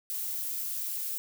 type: noise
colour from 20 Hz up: violet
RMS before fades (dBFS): -34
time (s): 0.1-1.18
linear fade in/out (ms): 0
effects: none